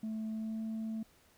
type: tone with pitch glide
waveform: sine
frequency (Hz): 219.2 to 221.5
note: A3 to A3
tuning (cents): -6 to +12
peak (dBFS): -33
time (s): 0.03-1.03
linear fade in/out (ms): 5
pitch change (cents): +18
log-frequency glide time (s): 0.31-0.62
effects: tanh soft clip ceiling -34 dBFS + pink hiss -66 dBFS RMS until 1.37 s